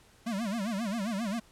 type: tone with vibrato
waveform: square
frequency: 213.1 Hz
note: G#3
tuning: 45 cents sharp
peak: -31 dBFS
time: 0.26-1.4 s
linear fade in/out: 10 ms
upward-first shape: sine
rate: 7.5 Hz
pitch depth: 200 cents each way
effects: pink hiss -60 dBFS RMS until 1.51 s + low-pass 11000 Hz 12 dB/octave